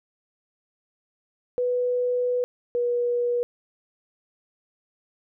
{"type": "tone pair in turn", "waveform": "sine", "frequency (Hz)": [493.9, 482.9], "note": ["B4", "B4"], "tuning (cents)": [0, -39], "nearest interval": "unison", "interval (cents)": 39, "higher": "first", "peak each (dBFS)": -21, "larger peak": "neither", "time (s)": [[1.58, 2.44], [2.75, 3.43]], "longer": "first", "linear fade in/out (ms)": 0, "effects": []}